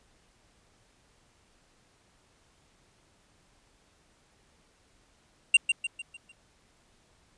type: tone with echo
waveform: square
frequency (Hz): 2769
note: F7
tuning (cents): -15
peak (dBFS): -15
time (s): 5.54-5.57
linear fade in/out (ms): 5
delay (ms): 150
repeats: 5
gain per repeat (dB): -7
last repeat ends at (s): 6.32
effects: pink hiss -65 dBFS RMS until 7.37 s + resampled to 22050 Hz